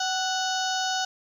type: harmonic tone with a mistuned harmonic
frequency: 740 Hz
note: F#5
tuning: in tune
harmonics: 1 / 2 / 4 / 5 / 6 / 7 / 8 / 9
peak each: -28 / -31 / -34 / -35 / -36 / -36 / -37 / -38 dBFS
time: 0-1.05 s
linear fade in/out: 5 ms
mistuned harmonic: 1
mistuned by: +35 cents
effects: 9-bit